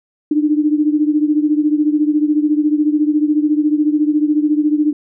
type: beating tone pair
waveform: sine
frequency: 297.6 / 311.6 Hz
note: D4 / D#4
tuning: +23 / +3 cents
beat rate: 14 Hz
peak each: -13 / -17 dBFS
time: 0.31-4.93 s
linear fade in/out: 5 ms
effects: none